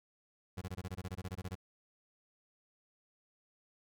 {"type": "tone bursts", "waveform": "30% pulse", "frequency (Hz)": 92.4, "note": "F#2", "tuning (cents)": -2, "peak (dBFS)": -36, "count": 15, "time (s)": [0.57, 1.554], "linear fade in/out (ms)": 10, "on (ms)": 46, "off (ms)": 21, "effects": []}